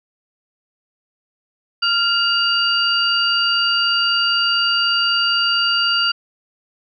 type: tone cluster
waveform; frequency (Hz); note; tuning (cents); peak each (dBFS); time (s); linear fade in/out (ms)
sine; 1391 / 2828 / 4666; F6 / F7 / D8; -7 / +21 / -12; -19; 1.82-6.12; 10
effects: none